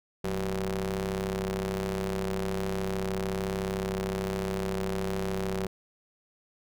sawtooth ring-modulated tone, 99.6 Hz, G2, 28 cents sharp, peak -22 dBFS, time 0.24-5.67 s, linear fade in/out 5 ms, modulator 282 Hz, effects none

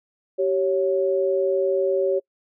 sine tone pair together, 386.1 / 554.4 Hz, G4 / C#5, -26 / 0 cents, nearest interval tritone, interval 626 cents, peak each -21 dBFS, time 0.38-2.2 s, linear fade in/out 20 ms, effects noise-tail reverb RT60 0.1 s tail -25 dB re dry

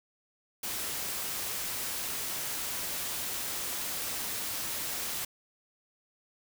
white noise, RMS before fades -35 dBFS, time 0.63-5.25 s, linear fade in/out 5 ms, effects none

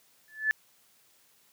sine tone with exponential growth, 1738 Hz, A6, 22 cents flat, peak -19 dBFS, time 0.28-0.51 s, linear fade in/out 0 ms, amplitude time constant 50 ms, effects white hiss -64 dBFS RMS until 1.52 s + high-pass 100 Hz 12 dB/octave

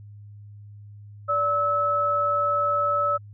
sine tone pair together, 580 / 1299.2 Hz, D5 / E6, -22 / -26 cents, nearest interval octave + major second, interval 1396 cents, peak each -26 / -21 dBFS, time 1.28-3.18 s, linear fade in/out 20 ms, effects added 103 Hz sine -41 dBFS peak until 3.33 s

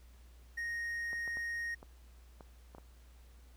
triangle tone, 1864.7 Hz, A#6, in tune, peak -34 dBFS, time 0.57-1.75 s, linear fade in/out 10 ms
clicks, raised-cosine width 1 ms, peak -36 dBFS, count 7, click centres 1.131 / 1.277 / 1.371 / 1.829 / 2.408 / 2.749 / 2.783 s
effects added 60 Hz sine -55 dBFS peak until 3.56 s + pink hiss -67 dBFS RMS until 3.56 s

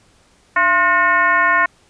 sine tone with frequency modulation, 1439 Hz, F#6, 49 cents flat, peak -11 dBFS, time 0.56-1.66 s, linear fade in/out 5 ms, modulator 379 Hz, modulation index 1.6, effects pink hiss -54 dBFS RMS until 1.89 s + resampled to 22050 Hz

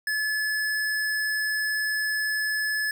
square tone, 1719 Hz, A6, 41 cents flat, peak -25 dBFS, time 0.07-2.91 s, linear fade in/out 2 ms, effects none

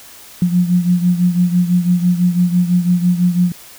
sine beating tone pair, 176.3 / 182.3 Hz, F3 / F#3, +17 / -25 cents, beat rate 6 Hz, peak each -12 / -17 dBFS, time 0.42-3.52 s, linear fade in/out 2 ms, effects white hiss -39 dBFS RMS until 3.78 s

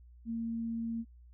sine tone, 229.1 Hz, A#3, 30 cents flat, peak -33 dBFS, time 0.25-1.05 s, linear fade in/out 50 ms, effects added 60 Hz sine -53 dBFS peak until 1.33 s

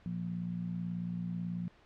harmonic tone, 58.27 Hz, A#1, in tune, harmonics 2 / 3 / 4, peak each -44 / -35 / -47 dBFS, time 0.06-1.68 s, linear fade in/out 0 ms, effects pink hiss -62 dBFS RMS until 1.85 s + low-pass 3000 Hz 12 dB/octave

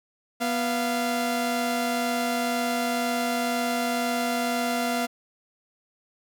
sawtooth tone pair together, 244 / 690 Hz, B3 / F5, -21 / -21 cents, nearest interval octave + tritone, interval 1800 cents, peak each -23 dBFS, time 0.4-5.07 s, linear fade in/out 20 ms, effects none

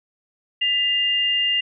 sine tone pair together, 1991.8 / 2809 Hz, B6 / F7, +14 / +9 cents, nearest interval tritone, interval 595 cents, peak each -26 / -18 dBFS, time 0.61-1.61 s, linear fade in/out 10 ms, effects none

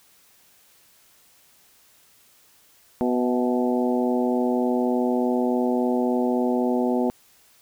harmonic tone with a mistuned harmonic, 123.47 Hz, B2, in tune, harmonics 2 / 3 / 4 / 5 / 6 / 7, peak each -22 / -26 / -28 / -30 / -32 / -33 dBFS, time 3.01-7.1 s, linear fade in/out 0 ms, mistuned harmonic 5, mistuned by +54 cents, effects white hiss -57 dBFS RMS until 7.61 s

